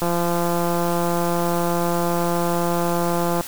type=click train; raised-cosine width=1 ms; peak=-9 dBFS; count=584; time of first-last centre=0.02-3.41 s; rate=172 Hz; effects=white hiss -34 dBFS RMS until 3.47 s